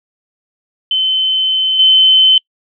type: tone with level steps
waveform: sine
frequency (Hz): 3063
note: G7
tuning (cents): -41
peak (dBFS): -11 / -5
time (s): 0.91-2.38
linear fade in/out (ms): 2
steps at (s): 1.79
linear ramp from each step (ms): 5
effects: noise-tail reverb RT60 0.1 s tail -26 dB re dry